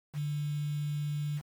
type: tone with quantisation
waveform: sine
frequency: 147.4 Hz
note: D3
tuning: 7 cents sharp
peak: -30 dBFS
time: 0.13-1.42 s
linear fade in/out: 50 ms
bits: 8
effects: MP3 96 kbps